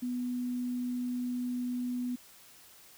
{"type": "tone", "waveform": "sine", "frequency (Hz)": 247, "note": "B3", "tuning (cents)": 0, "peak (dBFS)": -31, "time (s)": [0.02, 2.16], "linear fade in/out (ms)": 10, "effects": ["white hiss -56 dBFS RMS until 2.97 s"]}